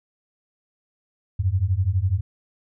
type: beating tone pair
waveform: sine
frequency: 87.7 / 99.7 Hz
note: F2 / G2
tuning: +8 / +30 cents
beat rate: 12 Hz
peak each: -22 / -21 dBFS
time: 1.39-2.21 s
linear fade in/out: 10 ms
effects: none